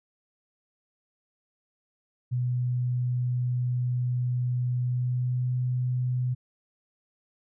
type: tone with pitch glide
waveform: sine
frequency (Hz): 124 to 125.51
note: B2 to B2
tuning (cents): +7 to +28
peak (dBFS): -24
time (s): 2.31-6.35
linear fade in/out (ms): 20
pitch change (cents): +21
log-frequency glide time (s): 4.8-5.54
effects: none